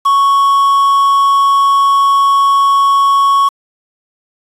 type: tone with quantisation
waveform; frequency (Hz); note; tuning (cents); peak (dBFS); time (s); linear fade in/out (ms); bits
triangle; 1108.7; C#6; 0; -5; 0.05-3.49; 10; 5
effects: resampled to 32000 Hz